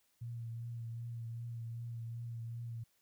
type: tone with vibrato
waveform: sine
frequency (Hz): 116.54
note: A#2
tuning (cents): 0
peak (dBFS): -40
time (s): 0.21-2.84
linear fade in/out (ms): 10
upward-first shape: triangle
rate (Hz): 2.6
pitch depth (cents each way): 31
effects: white hiss -75 dBFS RMS until 3.01 s